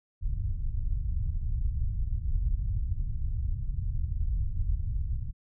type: low-pass noise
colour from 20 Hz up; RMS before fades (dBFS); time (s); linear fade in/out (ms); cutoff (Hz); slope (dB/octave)
pink; -29; 0.21-5.33; 50; 100; 24
effects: none